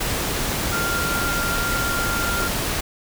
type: tone in noise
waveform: sine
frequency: 1393 Hz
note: F6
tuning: 5 cents flat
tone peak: -24 dBFS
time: 0.72-2.48 s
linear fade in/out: 10 ms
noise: pink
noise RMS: -24 dBFS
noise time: 0-2.81 s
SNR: -3 dB
effects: none